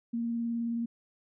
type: tone with vibrato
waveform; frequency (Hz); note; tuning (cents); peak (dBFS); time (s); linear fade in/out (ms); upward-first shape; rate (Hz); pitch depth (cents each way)
sine; 233.1; A#3; 0; -29; 0.13-0.86; 10; sine; 19; 15
effects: none